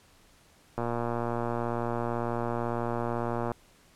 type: click train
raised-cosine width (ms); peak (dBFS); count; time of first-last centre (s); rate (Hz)
1; -17; 324; 0.78-3.517; 118
effects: pink hiss -60 dBFS RMS until 3.95 s + low-pass 12000 Hz 12 dB/octave